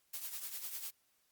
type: noise with tremolo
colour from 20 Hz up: blue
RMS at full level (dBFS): -40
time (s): 0.13-0.91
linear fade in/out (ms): 10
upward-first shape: triangle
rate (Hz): 10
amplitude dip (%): 70
effects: white hiss -75 dBFS RMS until 1.31 s + Opus 48 kbps